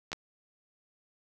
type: clicks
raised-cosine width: 0.2 ms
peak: -18 dBFS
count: 2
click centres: 0.118 / 0.13 s
effects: none